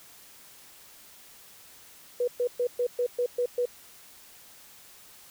sine tone bursts, 488.7 Hz, B4, 18 cents flat, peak -23 dBFS, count 8, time 2.2-3.656 s, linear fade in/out 5 ms, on 77 ms, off 120 ms, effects white hiss -52 dBFS RMS until 5.3 s

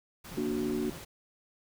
pink noise, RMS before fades -46 dBFS, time 0.24-1.05 s, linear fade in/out 10 ms
sawtooth tone with vibrato, 155.56 Hz, D#3, in tune, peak -40 dBFS, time 0.31-0.99 s, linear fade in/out 10 ms, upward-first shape square, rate 16 Hz, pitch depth 220 cents each way
sine chord, Bb augmented, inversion none, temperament equal, 233.1 / 293.7 / 370 Hz, Bb3 / D4 / F#4, 0 / 0 / 0 cents, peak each -33 / -34 / -33 dBFS, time 0.37-0.9 s, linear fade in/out 5 ms
effects none

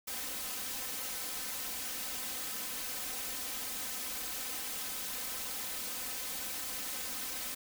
white noise with comb filter, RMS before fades -39 dBFS, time 0.07-7.55 s, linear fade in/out 10 ms, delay 3.9 ms, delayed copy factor +1, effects none

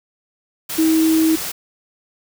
sine tone in noise, 320 Hz, D#4, 49 cents sharp, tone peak -12 dBFS, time 0.78-1.36 s, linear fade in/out 10 ms, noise white, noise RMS -26 dBFS, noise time 0.69-1.52 s, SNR +11 dB, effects none

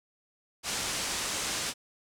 white low-pass noise, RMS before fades -33 dBFS, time 0.63-1.74 s, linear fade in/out 50 ms, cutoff 8600 Hz, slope 24 dB/octave, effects none

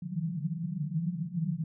pink band-pass noise, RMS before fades -33 dBFS, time 0.02-1.64 s, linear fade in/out 5 ms, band 150 to 180 Hz, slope 96 dB/octave, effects none

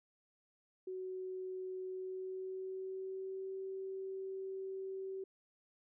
sine tone with pitch glide, 372.7 to 383.2 Hz, F#4 to G4, +13 to -39 cents, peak -40 dBFS, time 0.87-5.24 s, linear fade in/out 5 ms, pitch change +48 cents, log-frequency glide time 1.86-3.56 s, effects none

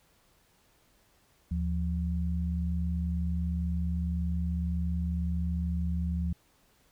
sine tone pair together, 76.55 / 174.61 Hz, D#2 / F3, -28 / 0 cents, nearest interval octave + major second, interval 1428 cents, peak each -29 / -32 dBFS, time 1.51-6.33 s, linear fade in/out 5 ms, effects pink hiss -66 dBFS RMS until 6.91 s

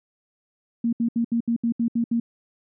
sine tone bursts, 233.1 Hz, A#3, in tune, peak -19 dBFS, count 9, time 0.84-2.2 s, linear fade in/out 5 ms, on 88 ms, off 71 ms, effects none

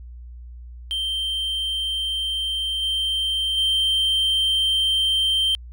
triangle tone with level steps, 3136 Hz, G7, in tune, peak -21 / -19 / -16 dBFS, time 0.91-5.55 s, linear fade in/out 0 ms, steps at 2.82 / 3.57 s, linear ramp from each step 10 ms, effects added 60 Hz sine -36 dBFS peak until 5.72 s

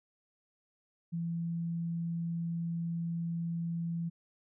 sine tone, 168.2 Hz, E3, 35 cents sharp, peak -32 dBFS, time 1.12-4.1 s, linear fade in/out 20 ms, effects none

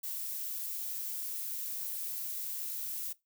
violet noise, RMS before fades -38 dBFS, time 0.03-3.13 s, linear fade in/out 10 ms, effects noise-tail reverb RT60 0.2 s tail -20 dB re dry

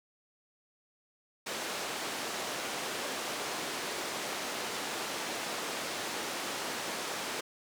pink band-pass noise, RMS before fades -37 dBFS, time 1.46-7.41 s, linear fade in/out 10 ms, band 350 to 8500 Hz, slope 12 dB/octave, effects none

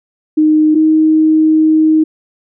sine tone pair in turn, 308.6 / 313.6 Hz, D#4 / D#4, -14 / +14 cents, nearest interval unison, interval 28 cents, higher second, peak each -6 dBFS, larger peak neither, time 0.37-0.75 / 0.75-2.04 s, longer second, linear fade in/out 10 ms, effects none

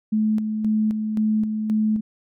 sine tone with tremolo, 215.8 Hz, A3, 33 cents flat, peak -17 dBFS, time 0.12-2.01 s, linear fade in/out 10 ms, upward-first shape square, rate 1.9 Hz, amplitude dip 45%, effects none

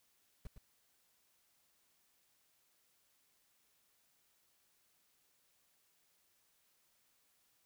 brown noise with echo, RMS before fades -45 dBFS, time 0.45-0.47 s, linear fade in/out 2 ms, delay 110 ms, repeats 1, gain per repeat -7 dB, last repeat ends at 0.58 s, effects white hiss -75 dBFS RMS until 7.65 s

